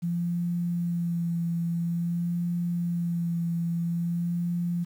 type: tone with vibrato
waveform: sine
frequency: 171.3 Hz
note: F3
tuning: 33 cents flat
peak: -25 dBFS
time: 0.02-4.85 s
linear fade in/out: 20 ms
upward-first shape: sine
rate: 0.49 Hz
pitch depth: 22 cents each way
effects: 9-bit